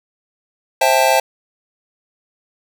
square chord, A minor seventh, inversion first, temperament just, 528 / 660 / 792 / 880 Hz, C5 / E5 / G5 / A5, +16 / +2 / +18 / 0 cents, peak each -18 dBFS, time 0.81-1.2 s, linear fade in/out 5 ms, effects none

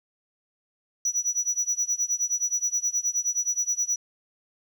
sine tone with tremolo, 5880 Hz, F#8, 12 cents flat, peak -18 dBFS, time 1.05-3.96 s, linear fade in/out 2 ms, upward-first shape sine, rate 9.5 Hz, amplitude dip 95%, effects tanh soft clip ceiling -20 dBFS + 10-bit

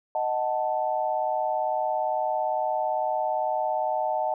sine chord, D# diminished, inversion none, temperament equal, 622.3 / 740 / 880 Hz, D#5 / F#5 / A5, 0 / 0 / 0 cents, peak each -28 dBFS, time 0.15-4.34 s, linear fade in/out 2 ms, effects none

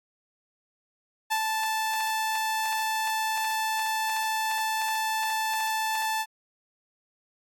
sawtooth tone with ADSR envelope, 878 Hz, A5, 4 cents flat, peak -19 dBFS, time 1.3-6.26 s, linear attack 22 ms, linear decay 67 ms, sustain -3 dB, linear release 52 ms, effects AAC 64 kbps

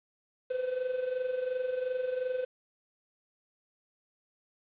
triangle tone with amplitude modulation, 508 Hz, B4, 49 cents sharp, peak -25 dBFS, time 0.5-2.45 s, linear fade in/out 10 ms, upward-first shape sine, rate 22.8 Hz, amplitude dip 65%, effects resampled to 8000 Hz + 9-bit

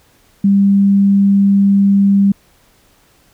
sine tone, 198.4 Hz, G3, 21 cents sharp, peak -7 dBFS, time 0.44-2.32 s, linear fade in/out 5 ms, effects pink hiss -52 dBFS RMS until 3.33 s

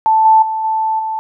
sine tone with level steps, 880 Hz, A5, in tune, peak -8 / -5 / -16 / -13 / -17 dBFS, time 0.06-1.19 s, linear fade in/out 0 ms, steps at 0.25 / 0.42 / 0.64 / 0.99 s, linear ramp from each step 5 ms, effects none

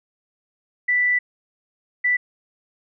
sine tone bursts at uneven times, 1975.5 Hz, B6, in tune, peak -16 dBFS, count 2, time 0.88-1.19 / 2.04-2.17 s, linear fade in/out 10 ms, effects none

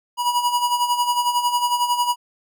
square tone with tremolo, 970 Hz, B5, 31 cents flat, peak -16 dBFS, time 0.17-2.16 s, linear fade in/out 50 ms, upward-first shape sine, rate 11 Hz, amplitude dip 65%, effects none

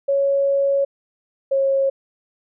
sine tone pair in turn, 555 / 543.9 Hz, C#5 / C#5, +2 / -33 cents, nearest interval unison, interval 35 cents, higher first, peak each -15 dBFS, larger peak neither, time 0.08-0.85 / 1.51-1.9 s, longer first, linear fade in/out 10 ms, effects none

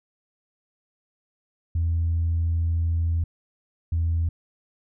sine tone pair in turn, 83.3 / 82.98 Hz, E2 / E2, +19 / +12 cents, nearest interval unison, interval 7 cents, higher first, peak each -19 dBFS, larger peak neither, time 1.75-3.24 / 3.92-4.29 s, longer first, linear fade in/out 5 ms, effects tanh soft clip ceiling -17 dBFS

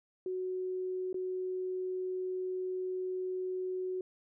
sine tone with dropouts, 370 Hz, F#4, in tune, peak -33 dBFS, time 0.26-4.01 s, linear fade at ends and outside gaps 2 ms, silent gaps 1.129-1.143 s, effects none

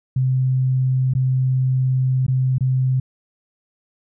sine tone with dropouts, 129.8 Hz, C3, 13 cents flat, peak -15 dBFS, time 0.16-3 s, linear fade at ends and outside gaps 5 ms, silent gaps 1.137-1.15 / 2.266-2.281 / 2.583-2.607 s, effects none

